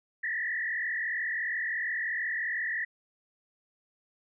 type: tone with frequency modulation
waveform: sine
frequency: 1851 Hz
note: A#6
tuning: 13 cents flat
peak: -29 dBFS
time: 0.23-2.85 s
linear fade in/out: 10 ms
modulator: 42.9 Hz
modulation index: 2.6
effects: none